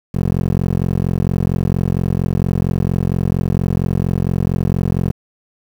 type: tone with band-pass filter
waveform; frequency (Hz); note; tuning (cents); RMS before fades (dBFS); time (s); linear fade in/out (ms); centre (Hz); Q
15% pulse; 44.34; F1; +27; -17; 0.14-5.12; 10; 190; 1
effects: 7-bit